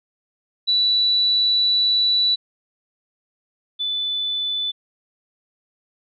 sine tone pair in turn, 3951 / 3497 Hz, B7 / A7, 0 / -11 cents, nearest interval major second, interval 211 cents, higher first, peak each -15 / -21 dBFS, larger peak first, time 0.67-2.36 / 3.79-4.72 s, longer first, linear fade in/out 20 ms, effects none

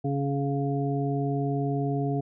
harmonic tone, 140 Hz, C#3, 18 cents sharp, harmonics 1 / 2 / 3 / 5, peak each -27 / -30 / -32 / -34 dBFS, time 0.04-2.21 s, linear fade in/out 10 ms, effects none

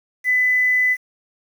sine tone with quantisation, 2003 Hz, B6, 24 cents sharp, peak -14 dBFS, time 0.24-0.97 s, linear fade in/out 50 ms, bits 7, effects none

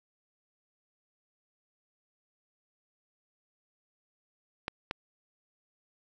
clicks, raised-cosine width 0.3 ms, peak -16 dBFS, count 2, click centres 4.681 / 4.911 s, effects none

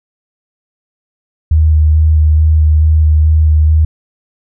sine tone with vibrato, 77.6 Hz, D#2, 4 cents flat, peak -5 dBFS, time 1.51-3.85 s, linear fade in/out 5 ms, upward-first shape square, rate 2.3 Hz, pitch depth 13 cents each way, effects none

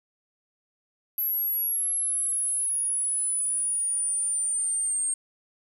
sine linear sweep, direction down, 11700 to 8530 Hz, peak -23 dBFS, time 1.18-5.14 s, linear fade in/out 5 ms, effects tanh soft clip ceiling -20 dBFS + 9-bit

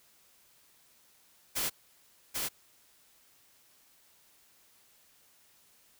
white noise with echo, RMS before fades -32 dBFS, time 1.55-1.7 s, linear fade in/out 20 ms, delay 790 ms, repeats 1, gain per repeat -2 dB, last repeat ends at 2.49 s, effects white hiss -64 dBFS RMS until 5.99 s

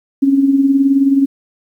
sine tone with tremolo, 274.6 Hz, C#4, 16 cents flat, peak -6 dBFS, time 0.22-1.26 s, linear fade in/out 10 ms, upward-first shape sine, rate 19 Hz, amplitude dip 55%, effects 8-bit

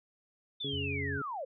sine linear sweep, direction down, 3599 to 489.9 Hz, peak -35 dBFS, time 0.6-1.45 s, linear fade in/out 10 ms
harmonic tone, 139.1 Hz, C#3, 6 cents sharp, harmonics 1 / 2 / 3, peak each -40 / -40 / -40 dBFS, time 0.64-1.22 s, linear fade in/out 5 ms
sine tone, 89.3 Hz, F2, 39 cents sharp, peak -37 dBFS, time 0.72-1.19 s, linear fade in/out 20 ms
effects none

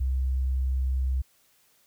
sine tone, 65.1 Hz, C2, 8 cents flat, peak -23 dBFS, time 0-1.22 s, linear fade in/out 10 ms, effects white hiss -64 dBFS RMS until 1.86 s

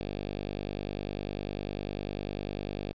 5% pulse tone with notch filter, 50 Hz, G1, 35 cents sharp, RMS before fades -36 dBFS, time 0.01-2.93 s, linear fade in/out 0 ms, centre 1400 Hz, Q 1.1, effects resampled to 11025 Hz + 10-bit

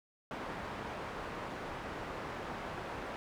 white low-pass noise, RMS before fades -42 dBFS, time 0.31-3.16 s, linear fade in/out 0 ms, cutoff 1200 Hz, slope 12 dB/octave, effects none

